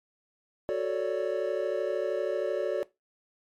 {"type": "chord", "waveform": "triangle", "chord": "D major seventh", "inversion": "first", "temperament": "equal", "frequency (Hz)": [370, 440, 554.4, 587.3], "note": ["F#4", "A4", "C#5", "D5"], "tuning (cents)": [0, 0, 0, 0], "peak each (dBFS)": -30, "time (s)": [0.69, 2.83], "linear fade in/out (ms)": 0, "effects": ["noise-tail reverb RT60 0.2 s tail -19 dB re dry", "MP3 64 kbps"]}